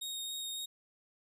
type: tone with vibrato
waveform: sawtooth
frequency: 3729 Hz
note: A#7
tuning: in tune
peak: -35 dBFS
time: 0.01-0.66 s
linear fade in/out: 10 ms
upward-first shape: sine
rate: 3.6 Hz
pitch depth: 10 cents each way
effects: none